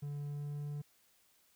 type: tone with pitch glide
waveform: triangle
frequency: 144.6 to 146.11 Hz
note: D3 to D3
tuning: -27 to -9 cents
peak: -36 dBFS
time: 0.02-0.82 s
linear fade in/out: 10 ms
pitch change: +18 cents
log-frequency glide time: 0.18-0.67 s
effects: white hiss -70 dBFS RMS until 1.55 s